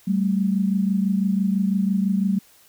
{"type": "tone pair together", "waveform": "sine", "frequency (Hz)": [192.6, 218.6], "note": ["G3", "A3"], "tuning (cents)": [-30, -11], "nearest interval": "major second", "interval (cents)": 219, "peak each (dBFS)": [-19, -24], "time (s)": [0.07, 2.39], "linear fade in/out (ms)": 10, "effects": ["white hiss -54 dBFS RMS until 2.68 s"]}